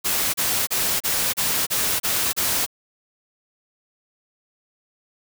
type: noise bursts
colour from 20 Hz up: white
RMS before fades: -22 dBFS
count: 8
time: 0.04-2.664 s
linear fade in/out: 20 ms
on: 300 ms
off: 32 ms
effects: none